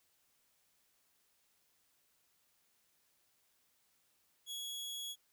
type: tone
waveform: sawtooth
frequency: 3344 Hz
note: G#7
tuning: 11 cents sharp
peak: -38 dBFS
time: 4.46-5.16 s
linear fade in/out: 50 ms
effects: white hiss -75 dBFS RMS until 5.32 s